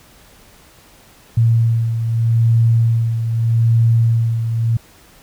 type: beating tone pair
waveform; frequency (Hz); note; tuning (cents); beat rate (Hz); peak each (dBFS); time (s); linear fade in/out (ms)
sine; 114.8 / 115.61; A#2 / A#2; -26 / -14; 0.81; -12 / -20; 1.37-4.77; 5
effects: pink hiss -47 dBFS RMS until 5.22 s